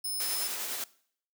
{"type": "tone", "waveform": "5% pulse", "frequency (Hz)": 5210, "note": "E8", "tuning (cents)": -21, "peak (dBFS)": -26, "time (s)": [0.04, 0.48], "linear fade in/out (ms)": 10}
{"type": "noise with tremolo", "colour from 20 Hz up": "white", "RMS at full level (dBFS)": -34, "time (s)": [0.2, 0.84], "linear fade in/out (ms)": 2, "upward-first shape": "sine", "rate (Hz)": 10, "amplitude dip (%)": 30}
{"effects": ["noise-tail reverb RT60 0.6 s tail -21 dB re dry", "high-pass 300 Hz 12 dB/octave"]}